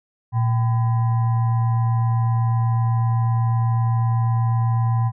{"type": "tone with frequency modulation", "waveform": "sine", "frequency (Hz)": 116.54, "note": "A#2", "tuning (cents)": 0, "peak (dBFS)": -16, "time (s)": [0.32, 5.12], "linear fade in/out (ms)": 50, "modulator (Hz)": 892, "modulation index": 0.35, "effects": []}